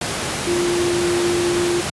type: tone in noise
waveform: sine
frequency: 349.2 Hz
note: F4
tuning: in tune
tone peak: -17 dBFS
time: 0.47-1.81 s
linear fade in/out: 5 ms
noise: pink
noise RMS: -23 dBFS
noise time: 0.01-1.9 s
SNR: +3 dB
effects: high-pass 100 Hz 12 dB/octave + resampled to 24000 Hz